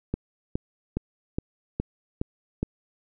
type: click train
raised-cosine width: 3 ms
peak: -13 dBFS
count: 7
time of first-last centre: 0.14-2.63 s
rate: 2.41 Hz
effects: none